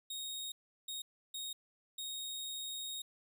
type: tone bursts at uneven times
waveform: sawtooth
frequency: 3738 Hz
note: A#7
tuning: 4 cents sharp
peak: -37 dBFS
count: 4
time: 0.1-0.52 / 0.88-1.02 / 1.34-1.53 / 1.98-3.02 s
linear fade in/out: 5 ms
effects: none